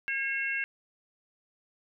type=harmonic tone; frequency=542 Hz; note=C#5; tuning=39 cents flat; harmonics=3 / 4 / 5; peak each=-32 / -33 / -34 dBFS; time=0.08-0.64 s; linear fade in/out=0 ms; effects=none